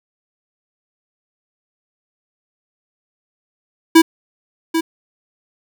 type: tone with echo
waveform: square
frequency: 326.5 Hz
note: E4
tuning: 17 cents flat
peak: -5 dBFS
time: 3.95-4.02 s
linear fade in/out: 10 ms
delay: 790 ms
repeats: 1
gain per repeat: -10 dB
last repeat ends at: 4.81 s
effects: none